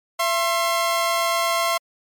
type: tone pair together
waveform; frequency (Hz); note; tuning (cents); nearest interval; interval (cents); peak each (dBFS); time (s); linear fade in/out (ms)
sawtooth; 674 / 1064.7; E5 / C6; +38 / +30; minor sixth; 792; -18; 0.19-1.78; 10
effects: MP3 96 kbps